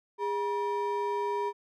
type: ring-modulated tone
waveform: triangle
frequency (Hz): 685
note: F5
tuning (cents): -34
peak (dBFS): -23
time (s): 0.18-1.53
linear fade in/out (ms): 50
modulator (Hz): 276
effects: none